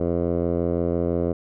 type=tone with low-pass filter; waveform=10% pulse; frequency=85.9 Hz; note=F2; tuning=28 cents flat; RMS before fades=-23 dBFS; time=0-1.33 s; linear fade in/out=5 ms; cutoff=560 Hz; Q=1.9; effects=none